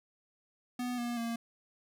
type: tone with pitch steps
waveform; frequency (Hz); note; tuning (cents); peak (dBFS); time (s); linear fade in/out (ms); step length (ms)
square; 246.9 / 239.3 / 232; B3 / A#3 / A#3; 0 / +46 / -8; -34; 0.79-1.36; 5; 190
effects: none